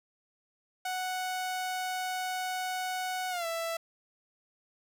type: tone with pitch glide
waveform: sawtooth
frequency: 740 to 663.1 Hz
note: F#5 to E5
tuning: 0 to +10 cents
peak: -28 dBFS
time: 0.85-3.77 s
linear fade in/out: 5 ms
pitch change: -190 cents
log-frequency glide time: 3.3-3.46 s
effects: none